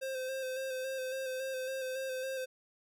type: tone with vibrato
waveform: square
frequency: 523.3 Hz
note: C5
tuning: in tune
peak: -36 dBFS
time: 0.01-2.46 s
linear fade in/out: 20 ms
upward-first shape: square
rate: 3.6 Hz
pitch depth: 24 cents each way
effects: none